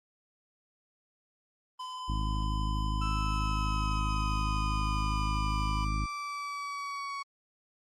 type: tone with pitch glide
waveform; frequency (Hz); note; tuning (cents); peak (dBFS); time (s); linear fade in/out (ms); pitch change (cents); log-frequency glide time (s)
square; 1014 to 996; B5 to B5; +45 to +14; -37; 1.79-5.85; 10; -31; 4.77-5.26
type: noise with exponential decay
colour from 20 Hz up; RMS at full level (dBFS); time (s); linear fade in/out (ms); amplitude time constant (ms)
blue; -49; 1.8-2.2; 5; 86
type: harmonic tone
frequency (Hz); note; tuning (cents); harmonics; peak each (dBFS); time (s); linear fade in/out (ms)
52.3; G#1; +13; 1 / 2 / 3 / 4 / 5 / 6; -30 / -36 / -40 / -42 / -44 / -46; 2.08-6.06; 10
type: exponential sweep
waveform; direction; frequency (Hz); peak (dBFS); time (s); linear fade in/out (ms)
35% pulse; down; 1321 to 1116; -33; 3.01-7.23; 10
effects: low-pass 6000 Hz 12 dB/octave + Opus 24 kbps